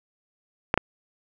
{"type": "clicks", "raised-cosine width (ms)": 0.5, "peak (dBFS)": -4, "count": 2, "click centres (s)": [0.741, 0.776], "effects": []}